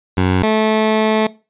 15% pulse tone pair in turn, 92.5 / 217.6 Hz, F#2 / A3, 0 / -19 cents, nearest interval octave + minor third, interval 1481 cents, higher second, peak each -6 dBFS, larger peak neither, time 0.17-0.43 / 0.43-1.27 s, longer second, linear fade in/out 5 ms, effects noise-tail reverb RT60 0.3 s tail -20 dB re dry + resampled to 8000 Hz

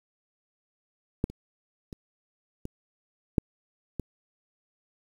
clicks, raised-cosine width 3 ms, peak -11 / -28 / -27 / -22 / -8 / -18 dBFS, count 6, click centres 1.241 / 1.3 / 1.928 / 2.654 / 3.382 / 3.997 s, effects 8-bit

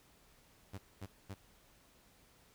sawtooth tone bursts, 98 Hz, G2, in tune, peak -39 dBFS, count 3, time 0.73-1.343 s, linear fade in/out 10 ms, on 51 ms, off 230 ms, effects pink hiss -66 dBFS RMS until 2.54 s

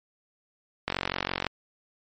click train, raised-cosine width 0.3 ms, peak -10 dBFS, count 28, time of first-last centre 0.88-1.467 s, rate 46 Hz, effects MP3 32 kbps

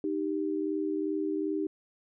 sine tone pair together, 309.4 / 392 Hz, D#4 / G4, -10 / 0 cents, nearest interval major third, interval 410 cents, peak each -30 / -32 dBFS, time 0.04-1.67 s, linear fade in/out 2 ms, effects none

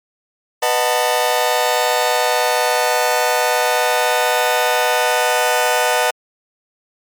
sawtooth chord, B dominant seventh, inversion none, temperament just, 493.9 / 617.4 / 740.8 / 889 Hz, B4 / D#5 / F#5 / A5, 0 / -14 / +2 / +18 cents, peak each -16 dBFS, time 0.62-6.11 s, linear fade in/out 10 ms, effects MP3 96 kbps

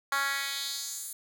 10% pulse tone with high-pass filter sweep, 277.2 Hz, C#4, in tune, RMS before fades -33 dBFS, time 0.12-1.13 s, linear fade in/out 2 ms, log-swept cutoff 1200 to 10000 Hz, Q 1.8, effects none

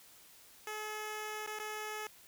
10% pulse tone with dropouts, 427.2 Hz, G#4, 49 cents sharp, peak -31 dBFS, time 0.67-2.07 s, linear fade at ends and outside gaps 2 ms, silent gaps 1.464-1.474 / 1.589-1.598 s, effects white hiss -59 dBFS RMS until 2.27 s

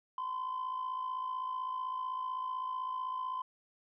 sine tone with amplitude modulation, 1025 Hz, C6, 36 cents flat, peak -30 dBFS, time 0.18-3.42 s, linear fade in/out 2 ms, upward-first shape sine, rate 55.8 Hz, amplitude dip 65%, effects tanh soft clip ceiling -31 dBFS

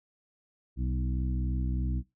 harmonic tone with a mistuned harmonic, 63.3 Hz, B1, 43 cents sharp, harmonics 1 / 2 / 3 / 4 / 5, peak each -29 / -35 / -39 / -41 / -43 dBFS, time 0.76-2.03 s, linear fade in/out 50 ms, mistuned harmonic 4, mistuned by -15 cents, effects noise-tail reverb RT60 0.2 s tail -18 dB re dry

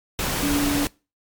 sine tone in noise, 286.9 Hz, D4, 40 cents flat, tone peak -20 dBFS, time 0.43-0.85 s, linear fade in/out 0 ms, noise pink, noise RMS -25 dBFS, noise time 0.19-0.87 s, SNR +2 dB, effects noise-tail reverb RT60 0.3 s tail -24 dB re dry + MP3 96 kbps

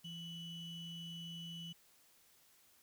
triangle ring-modulated tone, 1568 Hz, G6, in tune, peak -40 dBFS, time 0.04-1.73 s, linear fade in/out 10 ms, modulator 1400 Hz, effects white hiss -68 dBFS RMS until 2.82 s

